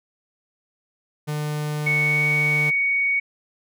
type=tone; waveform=45% pulse; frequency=150 Hz; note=D3; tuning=37 cents sharp; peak=-24 dBFS; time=1.27-2.71 s; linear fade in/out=20 ms
type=tone with pitch glide; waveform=sine; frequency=2217 to 2236 Hz; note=C#7 to C#7; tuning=0 to +14 cents; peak=-18 dBFS; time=1.86-3.2 s; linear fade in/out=10 ms; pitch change=+14 cents; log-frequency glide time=1.99-2.27 s
effects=none